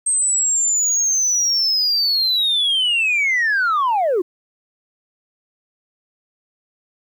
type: linear sweep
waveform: sine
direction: down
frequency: 8372 to 329.6 Hz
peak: -13 dBFS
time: 0.06-4.22 s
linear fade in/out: 10 ms
effects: tanh soft clip ceiling -13 dBFS + 9-bit